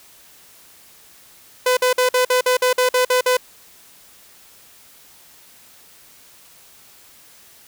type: tone bursts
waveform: sawtooth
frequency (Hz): 503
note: B4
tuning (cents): +32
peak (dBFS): -10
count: 11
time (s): 1.66-3.37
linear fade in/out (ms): 5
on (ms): 110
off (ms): 50
effects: white hiss -48 dBFS RMS until 7.67 s